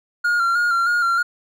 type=tone with vibrato; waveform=triangle; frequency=1401 Hz; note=F6; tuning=5 cents sharp; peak=-14 dBFS; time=0.24-1.23 s; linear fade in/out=10 ms; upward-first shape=square; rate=3.2 Hz; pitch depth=33 cents each way; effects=none